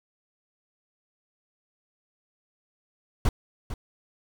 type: noise with echo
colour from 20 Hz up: brown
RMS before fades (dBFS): -20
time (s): 3.25-3.29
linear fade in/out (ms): 2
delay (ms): 450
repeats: 1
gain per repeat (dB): -12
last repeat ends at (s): 3.74
effects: none